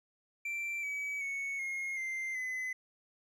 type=tone with pitch steps; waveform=triangle; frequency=2348 / 2280 / 2214 / 2149 / 2087 / 2026 Hz; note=D7 / C#7 / C#7 / C7 / C7 / B6; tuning=-1 / +48 / -3 / +46 / -5 / +44 cents; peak=-33 dBFS; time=0.45-2.73 s; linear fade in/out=5 ms; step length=380 ms; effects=none